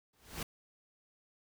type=noise with exponential growth; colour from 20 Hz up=pink; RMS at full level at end=-36 dBFS; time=0.13-0.43 s; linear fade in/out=5 ms; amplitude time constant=64 ms; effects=none